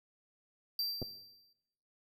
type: tone with exponential decay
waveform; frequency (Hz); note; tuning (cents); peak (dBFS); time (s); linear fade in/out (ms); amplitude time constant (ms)
square; 4699; D8; 0; -31; 0.79-1.53; 2; 160
type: clicks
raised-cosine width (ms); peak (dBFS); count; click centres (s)
2; -26; 2; 1.018 / 1.026
effects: noise-tail reverb RT60 0.9 s tail -18 dB re dry